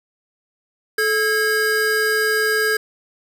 square tone pair together, 433.8 / 1631.7 Hz, A4 / G#6, -25 / -31 cents, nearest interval octave + major seventh, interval 2294 cents, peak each -21 / -19 dBFS, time 0.98-2.77 s, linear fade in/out 5 ms, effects none

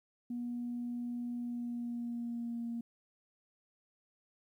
sine tone with pitch glide, 241.2 to 233.9 Hz, B3 to A#3, -41 to +6 cents, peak -35 dBFS, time 0.3-2.81 s, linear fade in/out 5 ms, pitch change -53 cents, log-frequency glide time 1.37-2.68 s, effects tanh soft clip ceiling -31 dBFS + 12-bit

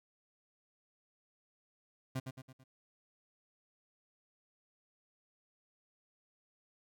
30% pulse tone with echo, 130.81 Hz, C3, in tune, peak -32 dBFS, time 2.15-2.2 s, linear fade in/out 10 ms, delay 110 ms, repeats 4, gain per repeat -6 dB, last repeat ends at 2.64 s, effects none

